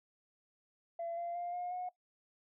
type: tone with pitch steps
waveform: sine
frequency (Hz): 677 / 688.8 / 700.9 / 713.1 / 725.6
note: E5 / F5 / F5 / F5 / F#5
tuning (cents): +46 / -24 / +6 / +36 / -34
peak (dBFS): -36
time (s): 0.99-1.89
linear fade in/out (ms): 5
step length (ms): 180
effects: noise-tail reverb RT60 0.1 s tail -18 dB re dry + tanh soft clip ceiling -33 dBFS